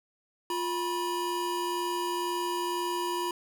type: tone pair together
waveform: square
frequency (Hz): 352 / 974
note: F4 / B5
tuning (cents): +14 / -24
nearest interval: octave + tritone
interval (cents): 1762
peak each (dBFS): -33 / -32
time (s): 0.5-3.31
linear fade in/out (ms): 2
effects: none